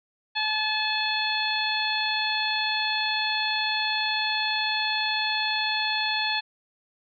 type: harmonic tone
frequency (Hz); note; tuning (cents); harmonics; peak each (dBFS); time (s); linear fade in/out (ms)
862; A5; -36; 1 / 2 / 3 / 4 / 5; -30 / -30 / -30 / -30 / -30; 0.35-6.41; 20
effects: none